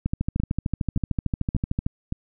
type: two click trains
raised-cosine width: 5 ms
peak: -11 / -13 dBFS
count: 25 / 4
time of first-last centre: 0.06-1.865 / 0.4-2.124 s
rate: 13.3 / 1.74 Hz
effects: none